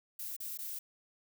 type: noise with dropouts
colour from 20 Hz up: violet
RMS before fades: -41 dBFS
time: 0.19-0.79 s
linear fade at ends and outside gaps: 5 ms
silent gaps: 0.365-0.401 / 0.575-0.587 s
effects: none